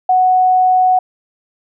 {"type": "tone", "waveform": "sine", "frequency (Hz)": 740, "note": "F#5", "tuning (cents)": 0, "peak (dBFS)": -8, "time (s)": [0.09, 0.99], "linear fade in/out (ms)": 5, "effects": []}